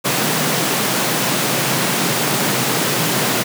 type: high-pass noise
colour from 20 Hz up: pink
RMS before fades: -18 dBFS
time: 0.04-3.44 s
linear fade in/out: 20 ms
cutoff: 120 Hz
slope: 96 dB/octave
effects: none